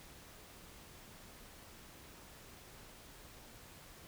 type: silence
effects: pink hiss -56 dBFS RMS until 4.07 s